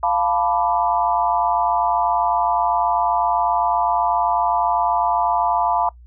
sine chord, B half-diminished seventh, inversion second, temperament equal, 698.5 / 880 / 987.8 / 1174.7 Hz, F5 / A5 / B5 / D6, 0 / 0 / 0 / 0 cents, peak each -21 / -21 / -21 / -26 dBFS, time 0.03-5.89 s, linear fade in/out 2 ms, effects noise-tail reverb RT60 0.1 s tail -21 dB re dry + added 60 Hz sine -41 dBFS peak until 6.06 s

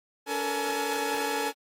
sawtooth tone cluster, 284.7 / 445.5 / 476.9 / 845 Hz, C#4 / A4 / A#4 / G#5, +46 / +22 / +39 / +30 cents, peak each -32 / -28 / -33 / -27 dBFS, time 0.26-1.53 s, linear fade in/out 50 ms, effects AAC 48 kbps

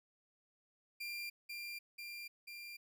30% pulse tone with echo, 2384 Hz, D7, 25 cents sharp, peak -39 dBFS, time 1-1.3 s, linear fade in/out 10 ms, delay 490 ms, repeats 3, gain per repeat -2 dB, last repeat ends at 2.77 s, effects none

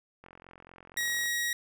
click train, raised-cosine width 0.5 ms, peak -35 dBFS, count 46, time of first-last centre 0.24-1.258 s, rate 44.2 Hz
sawtooth tone, 1900 Hz, A#6, 33 cents sharp, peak -25 dBFS, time 0.97-1.53 s, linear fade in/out 2 ms
effects none

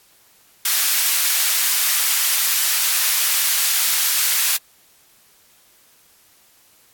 white high-pass noise, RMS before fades -18 dBFS, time 0.65-4.57 s, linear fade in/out 5 ms, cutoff 1400 Hz, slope 12 dB/octave, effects white hiss -54 dBFS RMS until 6.93 s + AAC 64 kbps

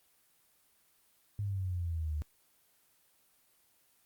sine exponential sweep, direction down, 103.83 to 73.42 Hz, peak -32 dBFS, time 1.39-2.22 s, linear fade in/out 0 ms, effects white hiss -69 dBFS RMS until 4.05 s + Opus 24 kbps

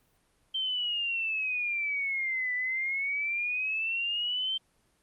sine exponential two-way sweep, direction down then up, 3136 to 1978 to 3136 Hz, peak -28 dBFS, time 0.54-4.58 s, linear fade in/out 10 ms, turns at 2.54 s, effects pink hiss -69 dBFS RMS until 5.02 s + Opus 32 kbps

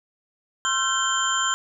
sine tone cluster, 1059 / 1357 / 1548 / 3128 / 7140 Hz, C6 / E6 / G6 / G7 / A8, +21 / +50 / -22 / -4 / +24 cents, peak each -27 dBFS, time 0.65-1.54 s, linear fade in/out 0 ms, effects none

